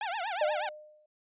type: tone with vibrato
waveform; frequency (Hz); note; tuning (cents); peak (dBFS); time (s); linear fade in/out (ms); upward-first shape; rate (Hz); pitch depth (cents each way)
sawtooth; 790; G5; +13; -28; 0.01-0.69; 2; triangle; 8.3; 300
type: tone with exponential decay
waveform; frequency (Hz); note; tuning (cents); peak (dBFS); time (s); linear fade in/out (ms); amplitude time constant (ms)
sine; 607; D#5; -43; -23; 0.41-1.06; 5; 140
effects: resampled to 8000 Hz